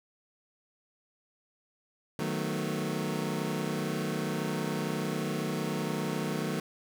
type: chord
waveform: 25% pulse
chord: B dominant seventh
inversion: first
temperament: equal with one note detuned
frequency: 154.04 / 185 / 220 / 246.9 Hz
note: D#3 / F#3 / A3 / B3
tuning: -17 / 0 / 0 / 0 cents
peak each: -31 / -32 / -32 / -35 dBFS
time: 2.19-6.6 s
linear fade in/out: 2 ms
effects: none